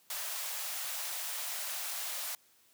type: high-pass noise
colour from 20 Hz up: white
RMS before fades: -38 dBFS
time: 0.1-2.35 s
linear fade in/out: 2 ms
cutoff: 560 Hz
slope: 48 dB/octave
effects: white hiss -66 dBFS RMS until 2.73 s + high-pass 100 Hz 12 dB/octave